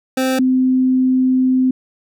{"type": "tone pair in turn", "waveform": ["25% pulse", "sine"], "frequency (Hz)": [260.8, 257.7], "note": ["C4", "C4"], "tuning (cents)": [-5, -26], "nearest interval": "unison", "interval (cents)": 21, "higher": "first", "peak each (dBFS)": -11, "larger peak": "neither", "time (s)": [[0.17, 0.39], [0.39, 1.71]], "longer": "second", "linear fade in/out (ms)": 5, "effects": []}